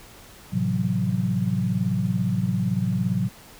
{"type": "chord", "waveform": "sine", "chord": "F# half-diminished seventh", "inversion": "first", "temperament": "equal with one note detuned", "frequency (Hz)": [110, 130.81, 167.31, 185], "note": ["A2", "C3", "E3", "F#3"], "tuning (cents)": [0, 0, 26, 0], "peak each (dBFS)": [-27, -27, -29, -24], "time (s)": [0.52, 3.29], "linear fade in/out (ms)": 20, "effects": ["pink hiss -47 dBFS RMS until 3.59 s"]}